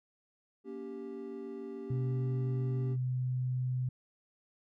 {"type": "chord", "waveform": "triangle", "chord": "G diminished", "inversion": "first", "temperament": "just", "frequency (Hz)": [235.2, 282.2, 392], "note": ["Bb3", "Db4", "G4"], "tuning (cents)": [16, 31, 0], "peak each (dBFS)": [-44, -44, -40], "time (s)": [0.64, 2.97], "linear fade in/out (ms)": 50}
{"type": "tone", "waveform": "sine", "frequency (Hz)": 127, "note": "B2", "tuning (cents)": 49, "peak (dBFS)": -30, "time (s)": [1.9, 3.89], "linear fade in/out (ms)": 5}
{"effects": []}